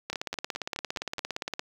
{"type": "two click trains", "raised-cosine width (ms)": 0.2, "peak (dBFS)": [-17, -14], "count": [6, 27], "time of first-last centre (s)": [[0.13, 1.183], [0.1, 1.594]], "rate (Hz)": [4.75, 17.4], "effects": ["high-pass 60 Hz 12 dB/octave", "7-bit"]}